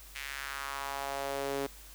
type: tone with high-pass filter sweep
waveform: sawtooth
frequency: 138.59 Hz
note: C#3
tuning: in tune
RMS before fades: -37 dBFS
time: 0.15-1.67 s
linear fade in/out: 10 ms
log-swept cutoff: 2200 to 360 Hz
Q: 2.2
effects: added 50 Hz sine -52 dBFS peak until 1.94 s + white hiss -53 dBFS RMS until 1.94 s